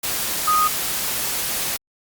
sine tone in noise, 1244.5 Hz, D#6, in tune, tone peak -15 dBFS, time 0.47-0.68 s, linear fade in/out 10 ms, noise white, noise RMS -24 dBFS, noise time 0.03-1.77 s, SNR +6 dB, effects Opus 48 kbps

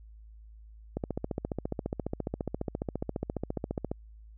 click train, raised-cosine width 2 ms, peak -18 dBFS, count 44, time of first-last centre 0.97-3.915 s, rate 14.6 Hz, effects added 54 Hz sine -48 dBFS peak until 4.37 s

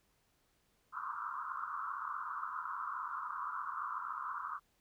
white band-pass noise, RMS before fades -41 dBFS, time 0.92-4.6 s, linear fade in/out 50 ms, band 1000 to 1400 Hz, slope 96 dB/octave, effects pink hiss -75 dBFS RMS until 4.8 s

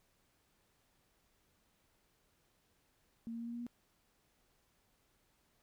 sine tone with pitch steps, 229.4 / 231.4 / 233.4 / 235.4 / 237.5 / 239.6 Hz, A#3 / A#3 / A#3 / A#3 / A#3 / A#3, -28 / -13 / +2 / +17 / +33 / +48 cents, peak -40 dBFS, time 3.27-3.666 s, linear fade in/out 0 ms, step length 66 ms, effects pink hiss -75 dBFS RMS until 5.62 s

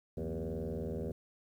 sine tone with frequency modulation, 152 Hz, D#3, 40 cents flat, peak -34 dBFS, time 0.17-1.12 s, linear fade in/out 5 ms, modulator 81 Hz, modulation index 4.9, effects tanh soft clip ceiling -30 dBFS + 11-bit

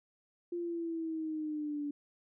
sine exponential sweep, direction down, 349.2 to 288.1 Hz, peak -34 dBFS, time 0.52-1.91 s, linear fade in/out 5 ms, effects none

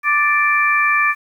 harmonic tone, 587.3 Hz, D5, in tune, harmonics 2 / 3 / 4, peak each -17 / -17 / -17 dBFS, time 0.03-1.15 s, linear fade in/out 50 ms, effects 8-bit

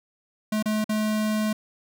square tone with dropouts, 214.7 Hz, A3, 42 cents flat, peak -23 dBFS, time 0.52-1.53 s, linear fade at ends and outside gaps 5 ms, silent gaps 0.626-0.657 / 0.843-0.892 s, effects none

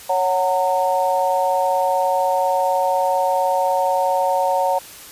sine chord, F# major, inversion second, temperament equal with one note detuned, 554.4 / 740 / 915.8 Hz, C#5 / F#5 / A#5, 0 / 0 / -31 cents, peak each -20 dBFS, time 0.09-4.79 s, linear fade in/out 10 ms, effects white hiss -39 dBFS RMS until 5.11 s + resampled to 32000 Hz

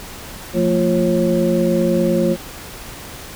sine tone cluster, 173.7 / 223.5 / 349.2 / 543 Hz, F3 / A3 / F4 / C#5, -9 / +27 / 0 / -36 cents, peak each -19 dBFS, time 0.53-2.37 s, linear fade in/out 50 ms, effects pink hiss -34 dBFS RMS until 3.35 s

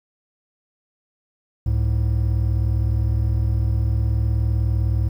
triangle tone pair together, 67.4 / 106.99 Hz, C#2 / A2, -48 / -48 cents, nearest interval minor sixth, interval 800 cents, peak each -18 dBFS, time 1.66-5.09 s, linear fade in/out 5 ms, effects 9-bit

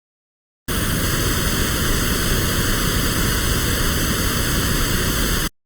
pink noise with comb filter, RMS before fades -19 dBFS, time 0.68-5.48 s, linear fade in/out 10 ms, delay 0.63 ms, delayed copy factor +0.9, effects Opus 32 kbps

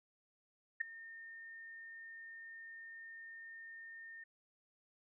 sine tone with ADSR envelope, 1822 Hz, A#6, 40 cents flat, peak -29 dBFS, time 0.8-4.24 s, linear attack 13 ms, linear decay 4 ms, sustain -20 dB, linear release 7 ms, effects none

